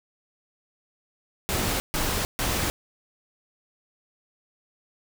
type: noise bursts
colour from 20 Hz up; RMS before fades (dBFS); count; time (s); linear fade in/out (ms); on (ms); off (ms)
pink; -26; 3; 1.49-2.7; 0; 310; 140
effects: none